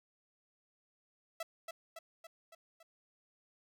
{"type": "tone with echo", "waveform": "sawtooth", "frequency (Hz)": 659.3, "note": "E5", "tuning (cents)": 0, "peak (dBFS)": -34, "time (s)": [1.4, 1.43], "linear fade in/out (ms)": 5, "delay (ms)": 280, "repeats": 5, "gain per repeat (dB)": -4, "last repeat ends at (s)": 2.83, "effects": []}